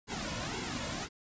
pink noise with flanger, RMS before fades -37 dBFS, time 0.07-1.09 s, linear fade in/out 50 ms, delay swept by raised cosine 1.6 to 2.58 ms, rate 1.9 Hz, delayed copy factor -0.85, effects resampled to 16000 Hz

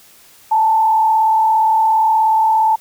sine tone with frequency modulation, 881 Hz, A5, 2 cents sharp, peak -10 dBFS, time 0.51-2.76 s, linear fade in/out 10 ms, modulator 37.1 Hz, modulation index 0.57, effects white hiss -46 dBFS RMS until 2.8 s

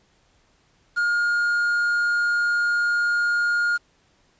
triangle tone with quantisation, 1421 Hz, F6, 30 cents sharp, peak -17 dBFS, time 0.96-3.78 s, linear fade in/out 20 ms, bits 7, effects pink hiss -62 dBFS RMS until 4.39 s + resampled to 16000 Hz

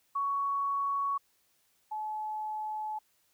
sine tone pair in turn, 1117 / 858.6 Hz, C#6 / A5, +13 / -43 cents, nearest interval perfect fourth, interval 456 cents, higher first, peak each -28 / -33 dBFS, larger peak first, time 0.15-1.18 / 1.91-2.99 s, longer second, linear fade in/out 10 ms, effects white hiss -71 dBFS RMS until 3.33 s

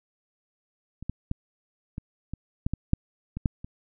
clicks, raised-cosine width 5 ms, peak -26 / -17 / -15 / -21 / -21 / -13 / -15 / -7 / -20 / -10 / -25 dBFS, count 11, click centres 1.026 / 1.096 / 1.314 / 1.981 / 2.336 / 2.665 / 2.736 / 2.934 / 3.37 / 3.458 / 3.645 s, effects none

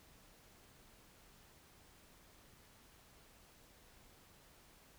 silence, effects pink hiss -64 dBFS RMS until 4.98 s

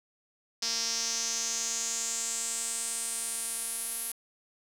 sawtooth tone with band-pass filter sweep, 229.8 Hz, A#3, 25 cents flat, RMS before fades -33 dBFS, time 0.62-4.12 s, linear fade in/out 5 ms, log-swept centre 5300 to 11000 Hz, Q 5, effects 9-bit

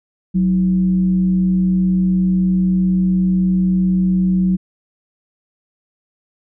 sine tone with frequency modulation, 185 Hz, F#3, in tune, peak -12 dBFS, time 0.34-4.57 s, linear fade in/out 20 ms, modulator 137 Hz, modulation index 0.28, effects none

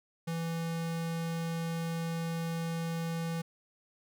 square tone, 165.8 Hz, E3, 10 cents sharp, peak -33 dBFS, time 0.27-3.42 s, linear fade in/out 10 ms, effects none

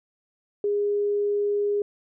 sine tone, 410 Hz, G#4, 22 cents flat, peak -21 dBFS, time 0.64-1.82 s, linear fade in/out 2 ms, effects none

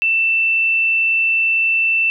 sine tone, 2669 Hz, E7, 21 cents sharp, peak -13 dBFS, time 0.02-2.1 s, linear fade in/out 0 ms, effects none

